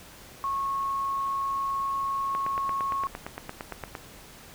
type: tone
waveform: sine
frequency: 1096 Hz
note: C#6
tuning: 20 cents flat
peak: -26 dBFS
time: 0.44-3.07 s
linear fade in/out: 0 ms
type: click train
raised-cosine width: 0.5 ms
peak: -19 dBFS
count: 15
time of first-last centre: 2.35-3.952 s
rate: 8.74 Hz
effects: pink hiss -48 dBFS RMS until 4.54 s